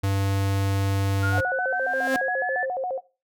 square tone, 98.1 Hz, G2, 2 cents sharp, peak -22 dBFS, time 0.03-1.41 s, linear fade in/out 10 ms
sine linear sweep, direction up, 1409 to 1760 Hz, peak -25 dBFS, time 1.22-2.66 s, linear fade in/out 20 ms
sine tone with vibrato, 622.3 Hz, D#5, in tune, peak -25 dBFS, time 1.31-3.01 s, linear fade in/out 50 ms, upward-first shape square, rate 7.2 Hz, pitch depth 280 cents each way
sawtooth tone with exponential growth, 262.8 Hz, C4, 8 cents sharp, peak -18 dBFS, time 1.7-2.16 s, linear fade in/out 0 ms, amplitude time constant 100 ms
effects noise-tail reverb RT60 0.3 s tail -19 dB re dry

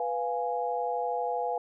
sine chord, F diminished, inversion second, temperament equal, 493.9 / 698.5 / 830.6 Hz, Cb5 / F5 / Ab5, 0 / 0 / 0 cents, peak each -32 dBFS, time 0-1.58 s, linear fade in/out 2 ms, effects none

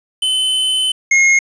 square tone pair in turn, 3043 / 2152 Hz, F#7 / C7, +48 / +48 cents, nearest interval tritone, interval 600 cents, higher first, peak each -14 / -9 dBFS, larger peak second, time 0.22-0.92 / 1.11-1.39 s, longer first, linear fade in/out 5 ms, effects resampled to 22050 Hz + 7-bit

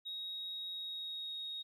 sine tone with pitch glide, 3781 to 3753 Hz, A#7 to A#7, +24 to +11 cents, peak -39 dBFS, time 0.05-1.63 s, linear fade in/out 20 ms, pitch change -13 cents, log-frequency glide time 0.68-1.37 s, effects tanh soft clip ceiling -35 dBFS + 13-bit

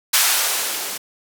violet noise with band-pass filter sweep, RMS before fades -20 dBFS, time 0.13-0.98 s, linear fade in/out 10 ms, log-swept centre 1200 to 220 Hz, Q 0.82, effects none

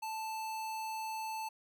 square tone, 880 Hz, A5, in tune, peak -38 dBFS, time 0.02-1.49 s, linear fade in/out 10 ms, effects none

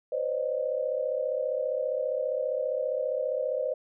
sine tone cluster, 509 / 544 / 609 Hz, C5 / C#5 / D#5, -48 / -33 / -37 cents, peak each -30 / -32 / -31 dBFS, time 0.12-3.74 s, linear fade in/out 5 ms, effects none

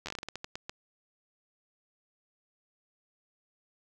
slowing click train, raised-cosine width 0.2 ms, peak -20 dBFS, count 13, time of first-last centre 0.06-0.695 s, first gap 11 ms, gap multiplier 1.26, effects none

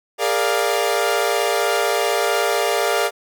sawtooth chord, Bb dominant seventh, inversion third, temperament equal with one note detuned, 410.5 / 466.2 / 587.3 / 698.5 Hz, Ab4 / Bb4 / D5 / F5, -20 / 0 / 0 / 0 cents, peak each -19 dBFS, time 0.18-3.11 s, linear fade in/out 50 ms, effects none

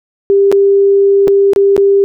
sine tone with dropouts, 396.8 Hz, G4, 21 cents sharp, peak -5 dBFS, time 0.3-2.04 s, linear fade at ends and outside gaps 0 ms, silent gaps 0.516-0.525 / 1.274-1.28 / 1.534-1.561 / 1.765-1.778 s, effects none

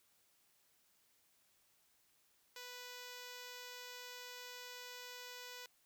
5% pulse tone, 493.9 Hz, B4, in tune, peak -37 dBFS, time 2.56-5.66 s, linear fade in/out 2 ms, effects white hiss -74 dBFS RMS until 5.85 s

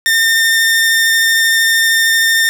sawtooth tone with vibrato, 1812 Hz, A#6, 50 cents flat, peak -6 dBFS, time 0.06-2.49 s, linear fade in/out 0 ms, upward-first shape sine, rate 13 Hz, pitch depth 9 cents each way, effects none

